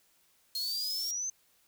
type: exponential sweep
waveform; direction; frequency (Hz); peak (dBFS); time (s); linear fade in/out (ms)
sine; up; 4216 to 6272; -32; 0.55-1.3; 5
type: high-pass noise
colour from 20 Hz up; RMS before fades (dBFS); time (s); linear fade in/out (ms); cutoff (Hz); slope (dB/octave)
white; -42; 0.55-1.11; 0; 3500; 48
effects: white hiss -68 dBFS RMS until 1.67 s